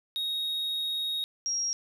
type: tone pair in turn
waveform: triangle / sine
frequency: 3757 / 5615 Hz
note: A#7 / F8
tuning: +13 / +8 cents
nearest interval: perfect fifth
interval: 695 cents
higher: second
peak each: -27 dBFS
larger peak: neither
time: 0.16-1.24 / 1.46-1.73 s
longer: first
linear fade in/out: 0 ms
effects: none